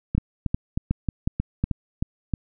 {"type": "two click trains", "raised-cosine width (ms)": 5, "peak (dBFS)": [-11, -9], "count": [8, 5], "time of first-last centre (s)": [[0.15, 2.337], [0.18, 1.64]], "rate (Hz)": [3.2, 2.74], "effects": []}